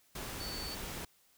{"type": "tone in noise", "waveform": "sine", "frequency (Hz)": 4491, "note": "C#8", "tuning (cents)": 22, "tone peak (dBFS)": -42, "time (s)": [0.4, 0.75], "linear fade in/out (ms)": 5, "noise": "pink", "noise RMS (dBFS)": -42, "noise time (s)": [0.15, 1.05], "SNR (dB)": -3, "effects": ["white hiss -68 dBFS RMS until 1.37 s"]}